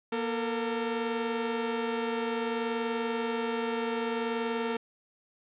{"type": "tone pair together", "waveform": "sawtooth", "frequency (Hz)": [236.3, 452], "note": ["A#3", "A4"], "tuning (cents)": [24, 47], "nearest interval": "major seventh", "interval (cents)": 1123, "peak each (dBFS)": [-29, -27], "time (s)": [0.12, 4.77], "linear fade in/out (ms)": 5, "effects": ["resampled to 8000 Hz", "10-bit"]}